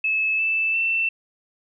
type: tone with pitch steps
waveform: sine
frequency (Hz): 2600 / 2639 / 2679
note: E7 / E7 / E7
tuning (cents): -24 / +1 / +27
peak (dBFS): -19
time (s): 0.04-1.09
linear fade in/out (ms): 5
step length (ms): 350
effects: none